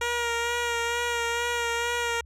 10% pulse tone with vibrato, 472.6 Hz, A#4, 24 cents sharp, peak -17 dBFS, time 0.01-2.21 s, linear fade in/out 5 ms, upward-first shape sine, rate 2.2 Hz, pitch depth 23 cents each way, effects added 70 Hz sine -46 dBFS peak until 2.25 s + low-pass 9000 Hz 12 dB/octave

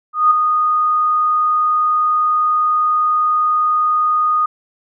sine tone with ADSR envelope, 1235 Hz, D#6, 13 cents flat, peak -6 dBFS, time 0.13-4.46 s, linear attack 180 ms, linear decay 5 ms, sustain -6 dB, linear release 6 ms, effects none

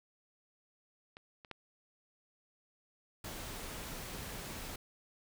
clicks, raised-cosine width 0.3 ms, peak -33 / -36 / -27 dBFS, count 3, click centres 1.169 / 1.448 / 1.513 s
pink noise, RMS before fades -44 dBFS, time 3.24-4.76 s, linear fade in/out 5 ms
effects none

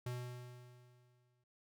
square tone with exponential decay, 123.47 Hz, B2, in tune, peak -39 dBFS, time 0.06-1.44 s, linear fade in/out 5 ms, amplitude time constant 300 ms, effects none

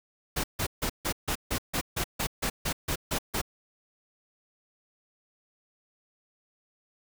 pink noise bursts, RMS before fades -29 dBFS, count 14, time 0.36-3.416 s, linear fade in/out 10 ms, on 79 ms, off 150 ms, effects none

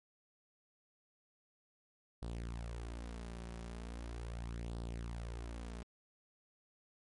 sawtooth tone with flanger, 57.9 Hz, A#1, 11 cents flat, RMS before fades -44 dBFS, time 2.22-5.83 s, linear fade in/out 5 ms, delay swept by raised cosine 0.22 to 5.32 ms, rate 0.39 Hz, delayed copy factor +0.6, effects MP3 48 kbps

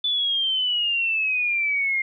sine exponential sweep, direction down, 3500 to 2114 Hz, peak -20 dBFS, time 0.04-2.02 s, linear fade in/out 5 ms, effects none

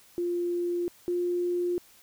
sine tone pair in turn, 349.2 / 352.8 Hz, F4 / F4, 0 / +18 cents, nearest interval unison, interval 18 cents, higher second, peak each -26 / -25 dBFS, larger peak second, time 0.18-0.88 / 1.08-1.78 s, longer neither, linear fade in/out 0 ms, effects white hiss -57 dBFS RMS until 2.02 s

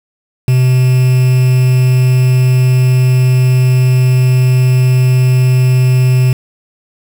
triangle tone with quantisation, 127.4 Hz, C3, 46 cents flat, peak -4 dBFS, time 0.48-6.33 s, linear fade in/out 2 ms, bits 4, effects none

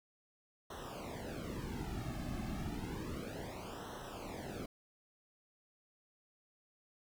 brown noise with flanger, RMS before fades -43 dBFS, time 0.7-4.66 s, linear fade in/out 5 ms, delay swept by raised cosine 0.42 to 2.12 ms, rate 0.31 Hz, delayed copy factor -0.95, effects none

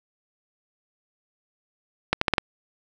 accelerating click train, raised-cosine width 0.3 ms, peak -3 dBFS, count 5, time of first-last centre 2.13-2.382 s, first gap 84 ms, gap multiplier 0.81, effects none

